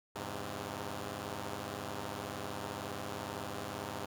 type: chord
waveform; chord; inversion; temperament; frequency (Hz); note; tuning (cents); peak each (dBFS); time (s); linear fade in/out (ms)
5% pulse; E augmented; none; equal with one note detuned; 82.41 / 101.92 / 130.81; E2 / G#2 / B#2; 0 / -32 / 0; -35 / -30 / -33; 0.15-4.06; 10
effects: none